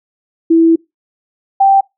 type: tone pair in turn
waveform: sine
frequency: 329.1 / 782.7 Hz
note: E4 / G5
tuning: -3 / -3 cents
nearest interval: octave + minor third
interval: 1500 cents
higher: second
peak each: -5 dBFS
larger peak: neither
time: 0.5-0.76 / 1.6-1.81 s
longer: first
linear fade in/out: 10 ms
effects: noise-tail reverb RT60 0.2 s tail -24 dB re dry